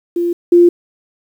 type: tone pair in turn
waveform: sine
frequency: 345.6 / 348 Hz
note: F4 / F4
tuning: -18 / -6 cents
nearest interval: unison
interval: 12 cents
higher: second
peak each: -13 / -4 dBFS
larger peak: second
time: 0.16-0.33 / 0.52-0.69 s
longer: neither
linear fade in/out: 5 ms
effects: 7-bit